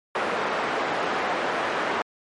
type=band-pass noise; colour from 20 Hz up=pink; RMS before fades=-26 dBFS; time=0.15-2.02 s; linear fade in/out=2 ms; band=440 to 1800 Hz; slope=12 dB/octave; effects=MP3 48 kbps